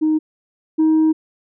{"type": "tone pair in turn", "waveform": "sine", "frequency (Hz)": [311.1, 315.4], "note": ["D#4", "D#4"], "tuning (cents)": [0, 24], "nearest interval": "unison", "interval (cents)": 24, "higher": "second", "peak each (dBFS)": [-12, -9], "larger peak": "second", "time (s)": [[0.01, 0.19], [0.78, 1.13]], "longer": "second", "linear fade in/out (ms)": 20, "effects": ["tanh soft clip ceiling -10 dBFS"]}